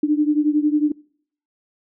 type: beating tone pair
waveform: sine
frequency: 296 / 307 Hz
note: D4 / D#4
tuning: +14 / -23 cents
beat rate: 11 Hz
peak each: -17 / -20 dBFS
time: 0.03-0.92 s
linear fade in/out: 5 ms
effects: noise-tail reverb RT60 0.6 s tail -25 dB re dry

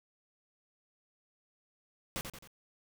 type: noise with echo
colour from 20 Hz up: pink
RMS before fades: -37 dBFS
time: 2.16-2.21 s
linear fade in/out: 0 ms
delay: 88 ms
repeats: 3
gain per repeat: -6 dB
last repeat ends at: 2.474 s
effects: none

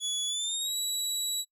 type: tone with pitch glide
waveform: 25% pulse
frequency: 3400 to 3906 Hz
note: G#7 to B7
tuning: +40 to -20 cents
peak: -25 dBFS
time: 0-1.45 s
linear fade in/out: 50 ms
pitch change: +240 cents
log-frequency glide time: 0.27-0.76 s
effects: noise-tail reverb RT60 0.1 s tail -20 dB re dry

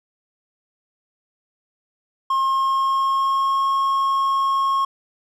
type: tone with pitch glide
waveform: triangle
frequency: 1071 to 1087.2 Hz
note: C6 to C#6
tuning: +40 to -34 cents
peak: -15 dBFS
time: 2.3-4.85 s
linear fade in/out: 5 ms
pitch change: +26 cents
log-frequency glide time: 2.45-3.68 s
effects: none

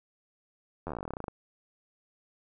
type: slowing click train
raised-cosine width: 1 ms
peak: -22 dBFS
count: 19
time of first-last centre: 0.87-1.282 s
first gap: 11 ms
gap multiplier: 1.08
effects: none

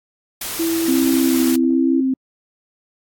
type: noise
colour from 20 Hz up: white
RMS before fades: -26 dBFS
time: 0.41-1.56 s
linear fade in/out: 5 ms
type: tone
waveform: sine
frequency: 330.6 Hz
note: E4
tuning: 5 cents sharp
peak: -17 dBFS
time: 0.59-2.01 s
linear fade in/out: 10 ms
type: tone with vibrato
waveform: sine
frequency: 261.6 Hz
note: C4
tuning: in tune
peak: -15 dBFS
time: 0.88-2.14 s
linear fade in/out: 5 ms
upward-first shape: sine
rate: 1.2 Hz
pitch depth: 28 cents each way
effects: AAC 64 kbps

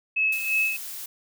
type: tone with tremolo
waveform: sine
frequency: 2588 Hz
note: E7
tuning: 32 cents flat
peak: -19 dBFS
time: 0.16-0.77 s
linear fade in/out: 10 ms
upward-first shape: sine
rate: 2.9 Hz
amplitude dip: 65%
type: noise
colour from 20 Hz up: blue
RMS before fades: -36 dBFS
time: 0.32-1.06 s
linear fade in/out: 5 ms
effects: none

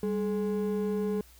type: ring-modulated tone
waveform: triangle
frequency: 311.2 Hz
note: D#4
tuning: in tune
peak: -22 dBFS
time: 0.03-1.21 s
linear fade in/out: 2 ms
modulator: 114 Hz
effects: added 60 Hz sine -55 dBFS peak until 1.39 s + white hiss -58 dBFS RMS until 1.39 s

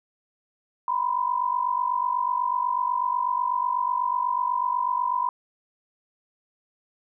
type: tone pair together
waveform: sine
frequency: 970 / 1018.1 Hz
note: B5 / C6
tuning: -31 / -48 cents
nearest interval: minor second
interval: 83 cents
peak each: -25 dBFS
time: 0.88-5.29 s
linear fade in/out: 2 ms
effects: none

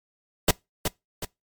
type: noise with echo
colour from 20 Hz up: pink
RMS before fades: -17 dBFS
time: 0.48-0.51 s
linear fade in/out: 5 ms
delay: 370 ms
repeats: 2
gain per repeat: -7 dB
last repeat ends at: 1.25 s
effects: noise-tail reverb RT60 0.2 s tail -24 dB re dry + MP3 96 kbps

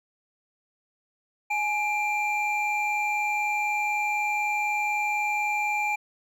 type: tone pair together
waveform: triangle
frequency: 838 / 2370 Hz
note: G#5 / D7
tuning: +15 / +15 cents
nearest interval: octave + tritone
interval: 1800 cents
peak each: -25 dBFS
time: 1.5-5.96 s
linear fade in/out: 10 ms
effects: none

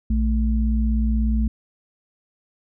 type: tone pair together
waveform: sine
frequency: 58.27 / 220 Hz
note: A#1 / A3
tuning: 0 / 0 cents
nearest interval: octave + major seventh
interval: 2300 cents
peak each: -18 / -23 dBFS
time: 0.1-1.48 s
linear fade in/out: 5 ms
effects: none

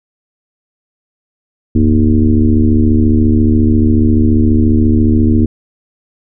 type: tone with frequency modulation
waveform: sine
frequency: 161.9 Hz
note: E3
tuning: 31 cents flat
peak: -6 dBFS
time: 1.75-5.46 s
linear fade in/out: 5 ms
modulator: 74.4 Hz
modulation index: 2.2
effects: none

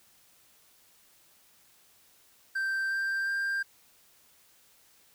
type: tone with pitch steps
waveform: triangle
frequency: 1566 / 1577.8 / 1589.7 Hz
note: G6 / G6 / G6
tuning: -2 / +11 / +24 cents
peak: -26 dBFS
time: 2.55-3.63 s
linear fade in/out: 10 ms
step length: 360 ms
effects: white hiss -62 dBFS RMS until 5.14 s

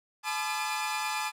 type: tone cluster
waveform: sawtooth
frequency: 858 / 1007 / 1203 / 1341 / 2415 Hz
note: A5 / B5 / D6 / E6 / D7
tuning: -44 / +33 / +41 / +29 / +48 cents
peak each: -29 / -35 / -33 / -38 / -34 dBFS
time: 0.23-1.32 s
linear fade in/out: 50 ms
effects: low-pass 12000 Hz 12 dB/octave

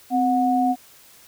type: tone pair together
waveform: sine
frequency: 258.4 / 731 Hz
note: C4 / F#5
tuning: -21 / -21 cents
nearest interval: octave + tritone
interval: 1800 cents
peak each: -20 / -19 dBFS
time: 0.1-0.76 s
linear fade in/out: 50 ms
effects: white hiss -50 dBFS RMS until 1.27 s

